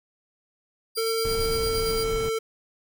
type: tone with tremolo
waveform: sawtooth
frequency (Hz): 4775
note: D8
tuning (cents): +28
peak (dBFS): -26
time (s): 0.95-2.05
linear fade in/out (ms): 20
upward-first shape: square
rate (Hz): 8.8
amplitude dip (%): 45
type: tone with pitch glide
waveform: square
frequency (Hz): 451.1 to 446.4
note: A4 to A4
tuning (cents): +43 to +25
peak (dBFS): -25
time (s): 0.97-2.39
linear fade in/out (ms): 10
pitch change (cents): -18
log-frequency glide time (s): 1.54-2.15
type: noise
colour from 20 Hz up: brown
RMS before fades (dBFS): -32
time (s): 1.25-2.29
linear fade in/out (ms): 0
effects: none